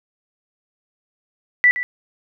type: tone with echo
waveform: sine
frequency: 1970 Hz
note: B6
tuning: 5 cents flat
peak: -9 dBFS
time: 1.64-1.71 s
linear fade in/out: 0 ms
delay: 120 ms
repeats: 1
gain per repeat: -12 dB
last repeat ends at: 1.83 s
effects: none